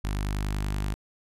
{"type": "tone with notch filter", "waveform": "sawtooth", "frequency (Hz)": 50.4, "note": "G1", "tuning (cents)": 49, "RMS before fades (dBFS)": -29, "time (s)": [0.04, 0.94], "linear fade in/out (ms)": 0, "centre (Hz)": 500, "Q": 1.3, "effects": ["resampled to 32000 Hz"]}